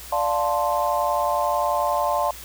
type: chord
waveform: sine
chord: D minor seventh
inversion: none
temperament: equal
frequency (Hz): 587.3 / 698.5 / 880 / 1046.5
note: D5 / F5 / A5 / C6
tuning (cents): 0 / 0 / 0 / 0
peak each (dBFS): -25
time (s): 0.12-2.31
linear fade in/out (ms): 5
effects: added 60 Hz sine -44 dBFS peak until 2.44 s + white hiss -40 dBFS RMS until 2.44 s